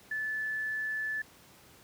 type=tone with quantisation; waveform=sine; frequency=1741 Hz; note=A6; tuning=19 cents flat; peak=-31 dBFS; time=0.11-1.22 s; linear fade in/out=5 ms; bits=10; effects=pink hiss -57 dBFS RMS until 1.83 s + high-pass 80 Hz 12 dB/octave